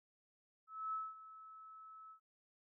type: tone with ADSR envelope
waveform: sine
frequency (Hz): 1300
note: E6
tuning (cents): -24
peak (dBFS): -37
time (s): 0.67-2.2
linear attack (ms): 260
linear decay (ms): 210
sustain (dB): -16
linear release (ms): 92
effects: none